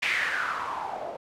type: noise with low-pass filter sweep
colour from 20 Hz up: blue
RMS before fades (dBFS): -30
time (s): 0.02-1.17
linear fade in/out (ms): 10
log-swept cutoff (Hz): 2400 to 590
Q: 5
effects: none